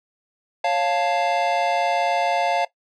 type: chord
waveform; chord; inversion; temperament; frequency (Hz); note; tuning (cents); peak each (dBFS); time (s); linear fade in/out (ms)
square; Db augmented; none; equal; 554.4 / 698.5 / 880; Db5 / F5 / A5; 0 / 0 / 0; -26 / -22 / -25; 0.64-2.65; 5
effects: noise-tail reverb RT60 0.1 s tail -17 dB re dry + low-pass 4000 Hz 12 dB/octave